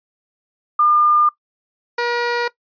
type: tone pair in turn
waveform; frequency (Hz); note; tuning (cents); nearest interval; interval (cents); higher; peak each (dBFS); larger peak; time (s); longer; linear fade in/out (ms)
sine / 15% pulse; 1205 / 478.2; D6 / A#4; +44 / +44; octave + major third; 1600; first; -11; neither; 0.79-1.29 / 1.98-2.48; neither; 5
effects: noise-tail reverb RT60 0.1 s tail -19 dB re dry + resampled to 11025 Hz